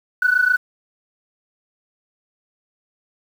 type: tone pair together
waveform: sine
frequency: 1472.5 / 1500 Hz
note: F#6 / F#6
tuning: -9 / +23 cents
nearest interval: unison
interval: 32 cents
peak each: -16 dBFS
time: 0.22-0.57 s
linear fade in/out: 5 ms
effects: tanh soft clip ceiling -7 dBFS + 7-bit